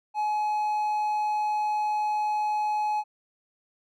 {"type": "tone", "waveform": "triangle", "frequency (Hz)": 846, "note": "G#5", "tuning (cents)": 32, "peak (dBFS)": -22, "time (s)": [0.14, 3.04], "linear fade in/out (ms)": 50, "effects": []}